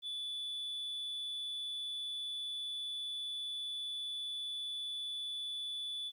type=tone; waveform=sine; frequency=3465 Hz; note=A7; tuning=27 cents flat; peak=-35 dBFS; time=0.02-6.12 s; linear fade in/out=50 ms; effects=tanh soft clip ceiling -37 dBFS + 12-bit